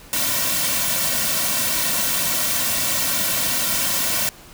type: noise with comb filter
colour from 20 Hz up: white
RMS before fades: -21 dBFS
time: 0.13-4.29 s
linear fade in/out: 0 ms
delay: 2.4 ms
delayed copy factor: -0.8
effects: pink hiss -44 dBFS RMS until 4.53 s